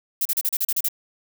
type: noise bursts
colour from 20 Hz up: violet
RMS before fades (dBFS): -22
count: 9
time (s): 0.21-0.886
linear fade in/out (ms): 5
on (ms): 44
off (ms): 35
effects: none